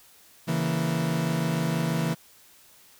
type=chord; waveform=40% pulse; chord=A# diminished; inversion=first; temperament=equal; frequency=138.59 / 164.81 / 233.1 Hz; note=C#3 / E3 / A#3; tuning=0 / 0 / 0 cents; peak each=-30 / -25 / -31 dBFS; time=0.47-2.15 s; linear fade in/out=20 ms; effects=white hiss -55 dBFS RMS until 2.99 s